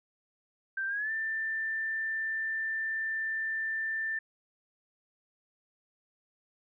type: tone with pitch glide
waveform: sine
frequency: 1568 to 1780.5 Hz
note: G6 to A6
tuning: 0 to +20 cents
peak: -30 dBFS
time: 0.77-4.19 s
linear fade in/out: 5 ms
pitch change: +220 cents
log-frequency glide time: 0.87-1.11 s
effects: none